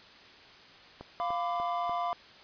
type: click train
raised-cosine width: 1 ms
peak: -28 dBFS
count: 4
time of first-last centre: 1.01-1.895 s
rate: 3.39 Hz
type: chord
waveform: triangle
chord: B diminished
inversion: second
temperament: equal with one note detuned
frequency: 698.5 / 1006.8 / 1174.7 Hz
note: F5 / B5 / D6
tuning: 0 / +33 / 0 cents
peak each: -30 / -33 / -34 dBFS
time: 1.2-2.13 s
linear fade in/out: 0 ms
effects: white hiss -53 dBFS RMS until 2.43 s + resampled to 11025 Hz